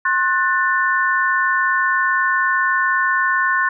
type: chord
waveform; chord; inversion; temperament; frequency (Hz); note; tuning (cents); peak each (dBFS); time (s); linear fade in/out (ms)
sine; F# diminished; second; just; 1065.6 / 1480 / 1776; C6 / F#6 / A6; +31 / 0 / +16; -19; 0.05-3.69; 5
effects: none